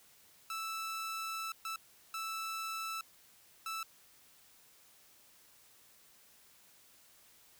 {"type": "tone bursts at uneven times", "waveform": "sawtooth", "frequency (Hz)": 1318.5, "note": "E6", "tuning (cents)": 0, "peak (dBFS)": -34, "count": 4, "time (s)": [[0.5, 1.52], [1.65, 1.76], [2.14, 3.01], [3.66, 3.83]], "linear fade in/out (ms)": 2, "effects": ["white hiss -63 dBFS RMS until 7.59 s"]}